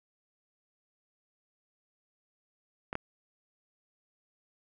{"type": "clicks", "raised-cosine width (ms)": 0.5, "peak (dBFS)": [-20, -17], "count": 2, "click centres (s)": [2.929, 2.954], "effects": []}